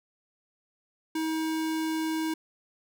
square tone, 318.4 Hz, D#4, 40 cents sharp, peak -28 dBFS, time 1.15-2.34 s, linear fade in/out 5 ms, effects none

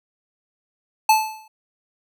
square tone with exponential decay, 871 Hz, A5, 18 cents flat, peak -10 dBFS, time 1.09-1.48 s, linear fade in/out 5 ms, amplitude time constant 84 ms, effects none

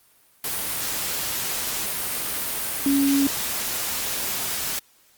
sine tone in noise, 278.1 Hz, C#4, 6 cents sharp, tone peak -17 dBFS, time 2.86-3.27 s, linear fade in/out 2 ms, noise white, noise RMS -27 dBFS, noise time 0.44-4.79 s, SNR +7 dB, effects white hiss -58 dBFS RMS until 5.17 s + Opus 32 kbps

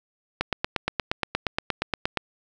click train, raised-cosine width 0.3 ms, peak -7 dBFS, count 16, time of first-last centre 0.41-2.173 s, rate 8.51 Hz, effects none

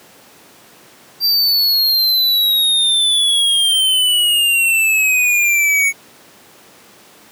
square exponential sweep, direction down, 4721 to 2217 Hz, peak -12 dBFS, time 1.2-5.93 s, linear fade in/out 50 ms, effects pink hiss -44 dBFS RMS until 7.31 s + high-pass 200 Hz 12 dB/octave

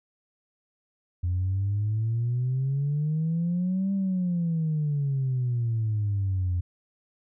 sine exponential two-way sweep, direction up then down, 87.31 to 197.6 to 87.31 Hz, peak -22 dBFS, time 1.23-6.61 s, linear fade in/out 10 ms, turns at 3.93 s, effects tanh soft clip ceiling -20 dBFS

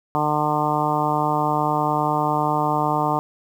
harmonic tone, 150.4 Hz, D3, 42 cents sharp, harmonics 1 / 2 / 3 / 4 / 5 / 6 / 7 / 8, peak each -27 / -27 / -30 / -29 / -24 / -24 / -26 / -29 dBFS, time 0.15-3.19 s, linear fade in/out 0 ms, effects 8-bit

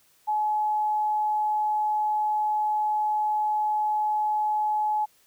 sine tone, 850 Hz, G#5, 40 cents sharp, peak -22 dBFS, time 0.27-5.06 s, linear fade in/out 20 ms, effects white hiss -62 dBFS RMS until 5.26 s

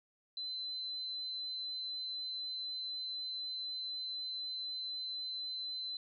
sine tone, 4048 Hz, B7, 42 cents sharp, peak -38 dBFS, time 0.37-5.97 s, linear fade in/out 2 ms, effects none

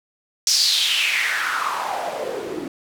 white noise with band-pass filter sweep, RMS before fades -22 dBFS, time 0.47-2.68 s, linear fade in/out 2 ms, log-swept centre 5600 to 290 Hz, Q 4.6, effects none

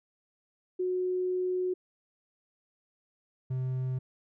sine / triangle tone pair in turn, 366 / 129.03 Hz, F#4 / C3, -19 / -24 cents, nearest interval octave + tritone, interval 1805 cents, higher first, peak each -27 dBFS, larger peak neither, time 0.79-1.74 / 3.5-3.99 s, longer first, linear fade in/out 10 ms, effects none

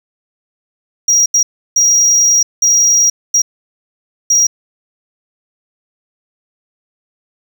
triangle tone bursts at uneven times, 5710 Hz, F8, 37 cents sharp, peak -6 dBFS, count 6, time 1.08-1.26 / 1.34-1.43 / 1.76-2.43 / 2.62-3.1 / 3.34-3.42 / 4.3-4.47 s, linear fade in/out 5 ms, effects none

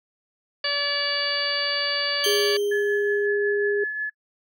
harmonic tone, 574 Hz, D5, 40 cents flat, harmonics 1 / 2 / 3 / 4 / 5 / 6 / 7 / 8, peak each -31 / -34 / -28 / -33 / -31 / -34 / -38 / -26 dBFS, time 0.64-2.57 s, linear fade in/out 5 ms
sawtooth tone with exponential decay, 3136 Hz, G7, in tune, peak -19 dBFS, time 2.24-3.26 s, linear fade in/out 1 ms, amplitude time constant 220 ms
sine tone, 408.9 Hz, G#4, 27 cents flat, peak -21 dBFS, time 2.26-3.84 s, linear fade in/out 5 ms
sine tone with tremolo, 1714 Hz, A6, 46 cents flat, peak -23 dBFS, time 2.71-4.1 s, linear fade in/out 10 ms, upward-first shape triangle, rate 5.5 Hz, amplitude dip 45%
effects noise-tail reverb RT60 0.1 s tail -26 dB re dry

